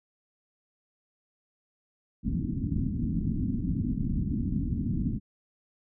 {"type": "low-pass noise", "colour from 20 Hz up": "white", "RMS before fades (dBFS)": -29, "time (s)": [2.23, 5.2], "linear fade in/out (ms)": 50, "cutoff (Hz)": 270, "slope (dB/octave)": 48, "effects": []}